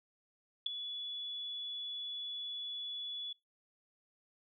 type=tone with ADSR envelope; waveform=sine; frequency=3419 Hz; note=G#7; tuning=50 cents sharp; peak=-26 dBFS; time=0.66-3.33 s; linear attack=6 ms; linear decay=4 ms; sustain=-13 dB; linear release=7 ms; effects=noise-tail reverb RT60 0.2 s tail -24 dB re dry